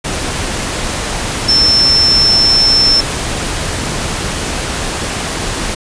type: tone in noise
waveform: sine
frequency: 5340 Hz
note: E8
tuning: 22 cents sharp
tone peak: -7 dBFS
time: 1.48-3.01 s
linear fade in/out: 10 ms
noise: pink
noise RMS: -18 dBFS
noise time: 0.04-5.75 s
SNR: +8 dB
effects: resampled to 22050 Hz